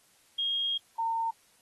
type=tone pair in turn; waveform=sine; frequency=3254 / 910 Hz; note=G#7 / A#5; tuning=-36 / -42 cents; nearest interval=octave + minor seventh; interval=2206 cents; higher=first; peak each=-27 dBFS; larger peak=neither; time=0.38-0.78 / 0.98-1.31 s; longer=first; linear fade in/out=10 ms; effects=white hiss -64 dBFS RMS until 1.61 s + AAC 32 kbps